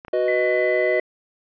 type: clicks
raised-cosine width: 0.5 ms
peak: -22 dBFS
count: 2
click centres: 0.049 / 0.082 s
type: chord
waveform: triangle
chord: B major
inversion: second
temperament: equal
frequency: 370 / 493.9 / 622.3 Hz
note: F#4 / B4 / D#5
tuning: 0 / 0 / 0 cents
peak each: -21 / -22 / -19 dBFS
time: 0.13-1 s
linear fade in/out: 5 ms
type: tone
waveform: sine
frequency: 2006 Hz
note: B6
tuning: 26 cents sharp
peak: -24 dBFS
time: 0.28-1 s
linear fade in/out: 2 ms
effects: resampled to 11025 Hz